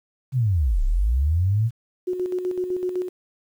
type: linear two-way sweep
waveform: sine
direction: down then up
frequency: 137.1 to 30.87 to 118.9 Hz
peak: -17 dBFS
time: 0.32-1.71 s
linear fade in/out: 50 ms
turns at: 0.83 s
type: tone with tremolo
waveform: sine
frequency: 364.2 Hz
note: F#4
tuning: 27 cents flat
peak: -21 dBFS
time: 2.07-3.09 s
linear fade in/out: 10 ms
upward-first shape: square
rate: 7.9 Hz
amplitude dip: 50%
effects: 9-bit